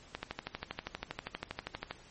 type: click train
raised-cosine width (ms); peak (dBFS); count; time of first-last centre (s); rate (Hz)
0.3; -20; 23; 0.15-1.91; 12.5
effects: pink hiss -57 dBFS RMS until 2.1 s + MP3 32 kbps